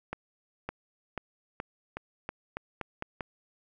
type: accelerating click train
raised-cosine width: 0.5 ms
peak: -19 dBFS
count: 10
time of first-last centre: 0.13-3.208 s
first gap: 560 ms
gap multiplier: 0.87
effects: none